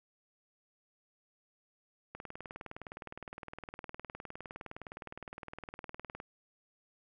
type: click train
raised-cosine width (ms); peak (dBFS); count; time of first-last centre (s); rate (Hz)
0.5; -28; 80; 2.15-6.201; 19.5
effects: none